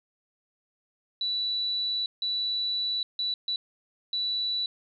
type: tone bursts at uneven times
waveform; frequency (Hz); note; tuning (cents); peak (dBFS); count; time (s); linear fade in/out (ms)
sine; 3951; B7; 0; -26; 5; 1.21-2.06 / 2.22-3.03 / 3.19-3.34 / 3.48-3.56 / 4.13-4.66; 2
effects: none